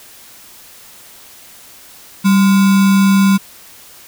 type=tone with sample-and-hold; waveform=sine; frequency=195 Hz; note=G3; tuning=9 cents flat; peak=-7 dBFS; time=2.24-3.38 s; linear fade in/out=20 ms; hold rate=1225 Hz; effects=white hiss -40 dBFS RMS until 4.07 s